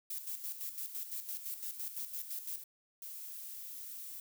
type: noise with tremolo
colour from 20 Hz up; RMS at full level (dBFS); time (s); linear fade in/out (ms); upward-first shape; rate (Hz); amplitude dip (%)
violet; -40; 0.1-2.64; 5; square; 5.9; 60
type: noise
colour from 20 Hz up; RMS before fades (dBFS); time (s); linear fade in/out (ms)
violet; -46; 3.02-4.2; 2
effects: none